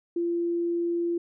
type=tone; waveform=sine; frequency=342.6 Hz; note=F4; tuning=33 cents flat; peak=-24 dBFS; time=0.16-1.18 s; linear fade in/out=5 ms; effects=none